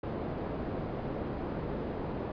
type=low-pass noise; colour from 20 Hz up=white; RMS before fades=-36 dBFS; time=0.03-2.32 s; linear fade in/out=5 ms; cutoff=470 Hz; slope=12 dB/octave; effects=resampled to 11025 Hz